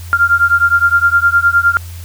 sine beating tone pair, 1390 / 1399.7 Hz, F6 / F6, -9 / +3 cents, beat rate 9.7 Hz, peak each -11 dBFS, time 0.13-1.77 s, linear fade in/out 0 ms, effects added 86 Hz sine -26 dBFS peak until 2.04 s + white hiss -38 dBFS RMS until 2.04 s

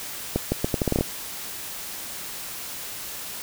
accelerating click train, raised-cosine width 2 ms, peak -8 dBFS, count 10, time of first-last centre 0.36-1.01 s, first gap 160 ms, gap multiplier 0.78, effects white hiss -35 dBFS RMS until 3.42 s

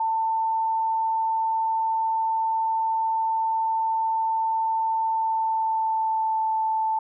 sine tone with pitch glide, 893 to 881.7 Hz, A5 to A5, +25 to +3 cents, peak -21 dBFS, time 0-6.99 s, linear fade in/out 5 ms, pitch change -22 cents, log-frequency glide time 5.09-6.49 s, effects none

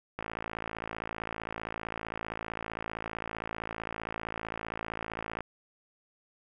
click train, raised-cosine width 0.5 ms, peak -20 dBFS, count 290, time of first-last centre 0.19-5.407 s, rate 55.4 Hz, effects none

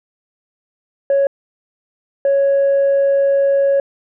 sine tone pair in turn, 554.4 / 554.4 Hz, C#5 / C#5, 0 / 0 cents, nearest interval unison, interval 0 cents, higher neither, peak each -9 dBFS, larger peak neither, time 1.1-1.27 / 2.25-3.8 s, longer second, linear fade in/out 2 ms, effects tanh soft clip ceiling -9 dBFS

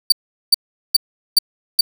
40% pulse tone bursts, 4604 Hz, D8, 35 cents flat, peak -6 dBFS, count 5, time 0.1-1.81 s, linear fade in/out 5 ms, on 22 ms, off 400 ms, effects none

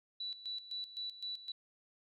sine tone with tremolo, 3951 Hz, B7, in tune, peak -38 dBFS, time 0.2-1.52 s, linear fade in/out 5 ms, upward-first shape square, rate 3.9 Hz, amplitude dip 75%, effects none

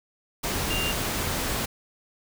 sine tone in noise, 2794 Hz, F7, in tune, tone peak -28 dBFS, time 0.7-0.92 s, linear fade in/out 10 ms, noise pink, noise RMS -28 dBFS, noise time 0.43-1.66 s, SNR -3 dB, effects none

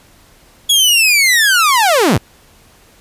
sawtooth linear sweep, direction down, 3376 to 73.42 Hz, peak -5 dBFS, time 0.69-2.18 s, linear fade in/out 10 ms, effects pink hiss -47 dBFS RMS until 3 s + resampled to 32000 Hz

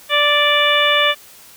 harmonic tone, 586 Hz, D5, 4 cents flat, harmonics 1 / 2 / 3 / 4 / 5 / 6, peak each -19 / -19 / -19 / -19 / -19 / -19 dBFS, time 0.09-1.15 s, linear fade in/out 50 ms, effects white hiss -43 dBFS RMS until 1.56 s

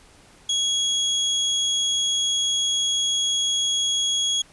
30% pulse tone, 3322 Hz, G#7, in tune, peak -17 dBFS, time 0.49-4.42 s, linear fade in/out 5 ms, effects pink hiss -52 dBFS RMS until 4.52 s + resampled to 24000 Hz

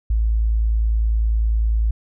sine tone, 55 Hz, A1, in tune, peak -15 dBFS, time 0.1-1.91 s, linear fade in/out 5 ms, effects none

